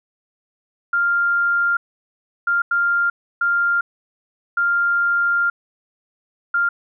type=tone bursts at uneven times; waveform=sine; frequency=1396.9 Hz; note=F6; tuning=in tune; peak=-15 dBFS; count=6; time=0.93-1.77 / 2.47-2.62 / 2.71-3.1 / 3.41-3.81 / 4.57-5.5 / 6.54-6.69 s; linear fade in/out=5 ms; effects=none